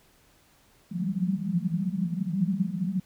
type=band-pass noise; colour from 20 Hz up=white; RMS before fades=-28 dBFS; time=0.91-3 s; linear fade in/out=5 ms; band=170 to 200 Hz; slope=96 dB/octave; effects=pink hiss -61 dBFS RMS until 3.05 s